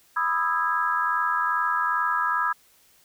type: chord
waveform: sine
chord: E major seventh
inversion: second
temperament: just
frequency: 988.9 / 1236.1 / 1318.5 / 1648.1 Hz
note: B5 / D#6 / E6 / G#6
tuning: +2 / -12 / 0 / -14 cents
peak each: -27 dBFS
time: 0.16-2.53 s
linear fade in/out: 10 ms
effects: white hiss -59 dBFS RMS until 3.04 s